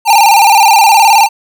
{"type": "tone with vibrato", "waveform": "square", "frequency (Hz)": 851, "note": "G#5", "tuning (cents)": 42, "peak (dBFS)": -4, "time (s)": [0.05, 1.29], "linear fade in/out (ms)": 50, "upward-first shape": "square", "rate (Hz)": 19, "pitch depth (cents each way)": 99, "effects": []}